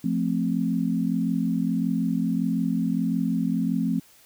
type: chord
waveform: sine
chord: F major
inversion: none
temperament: equal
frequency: 174.61 / 220 / 261.6 Hz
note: F3 / A3 / C4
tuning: 0 / 0 / 0 cents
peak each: -26 dBFS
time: 0.04-4 s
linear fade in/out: 5 ms
effects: white hiss -55 dBFS RMS until 4.25 s